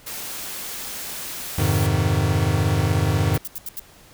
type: high-pass noise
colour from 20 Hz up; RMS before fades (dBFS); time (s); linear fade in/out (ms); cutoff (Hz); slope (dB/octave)
white; -32; 0.06-1.87; 10; 110; 96
type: chord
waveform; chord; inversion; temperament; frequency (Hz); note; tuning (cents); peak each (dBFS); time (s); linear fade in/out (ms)
square; F minor seventh; none; equal; 87.31 / 103.83 / 130.81 / 155.56; F2 / Ab2 / C3 / Eb3; 0 / 0 / 0 / 0; -24 / -22 / -27 / -25; 1.58-3.38; 5
type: noise bursts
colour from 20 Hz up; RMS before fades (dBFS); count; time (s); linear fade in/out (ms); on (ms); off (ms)
violet; -30; 5; 3.34-3.796; 2; 28; 79
effects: pink hiss -49 dBFS RMS until 4.13 s